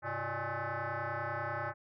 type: tone with frequency modulation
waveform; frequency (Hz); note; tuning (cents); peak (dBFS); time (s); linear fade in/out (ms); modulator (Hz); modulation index
sine; 338.9; E4; +48; -33; 0.02-1.74; 50; 236; 6
effects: tanh soft clip ceiling -29 dBFS